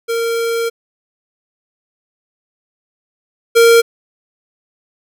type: tone pair in turn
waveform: square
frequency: 461.9 / 463.7 Hz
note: A#4 / A#4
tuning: -16 / -9 cents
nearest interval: unison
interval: 7 cents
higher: second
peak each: -16 / -6 dBFS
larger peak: second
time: 0.08-0.7 / 3.55-3.82 s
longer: first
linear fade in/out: 20 ms
effects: none